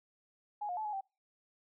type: tone with pitch steps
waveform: sine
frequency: 832 / 715 / 866 / 840 / 778 Hz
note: G#5 / F5 / A5 / G#5 / G5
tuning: +3 / +41 / -28 / +19 / -13 cents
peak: -35 dBFS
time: 0.61-1.01 s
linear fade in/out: 10 ms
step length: 80 ms
effects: noise-tail reverb RT60 0.3 s tail -26 dB re dry